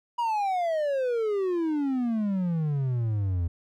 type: exponential sweep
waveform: triangle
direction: down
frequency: 970 to 82.7 Hz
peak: -22 dBFS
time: 0.18-3.48 s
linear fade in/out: 10 ms
effects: none